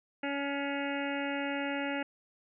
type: harmonic tone with a mistuned harmonic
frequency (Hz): 281.6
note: C#4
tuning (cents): +27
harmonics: 1 / 2 / 3 / 5 / 6 / 7 / 8 / 9 / 10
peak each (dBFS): -35 / -38 / -40 / -42 / -43 / -43 / -44 / -45 / -45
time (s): 0.23-2.03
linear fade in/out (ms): 5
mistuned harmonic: 8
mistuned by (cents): -34
effects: none